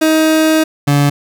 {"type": "tone pair in turn", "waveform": "30% pulse", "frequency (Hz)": [315.3, 143.48], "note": ["D#4", "D3"], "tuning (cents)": [23, -40], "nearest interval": "octave + major second", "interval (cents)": 1363, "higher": "first", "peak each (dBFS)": -6, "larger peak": "neither", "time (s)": [[0.01, 0.64], [0.87, 1.1]], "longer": "first", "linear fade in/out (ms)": 10, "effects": []}